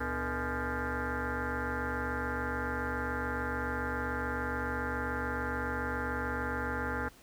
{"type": "tone with frequency modulation", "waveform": "sine", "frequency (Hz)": 664, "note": "E5", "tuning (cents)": 12, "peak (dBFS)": -31, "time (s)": [0, 7.09], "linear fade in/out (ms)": 10, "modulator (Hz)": 183, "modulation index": 5.7, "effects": ["pink hiss -58 dBFS RMS until 7.22 s"]}